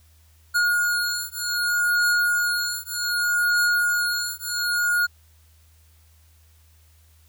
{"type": "beating tone pair", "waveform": "square", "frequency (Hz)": [1435, 1435.65], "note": ["F6", "F6"], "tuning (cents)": [47, 47], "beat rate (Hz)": 0.65, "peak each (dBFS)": -24, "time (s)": [0.54, 5.07], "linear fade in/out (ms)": 20, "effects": ["added 79 Hz sine -53 dBFS peak until 7.28 s", "white hiss -61 dBFS RMS until 7.28 s"]}